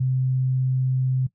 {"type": "tone", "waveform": "sine", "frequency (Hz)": 129.7, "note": "C3", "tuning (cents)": -15, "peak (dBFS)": -19, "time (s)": [0, 1.27], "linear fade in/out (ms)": 10, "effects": ["noise-tail reverb RT60 0.1 s tail -17 dB re dry"]}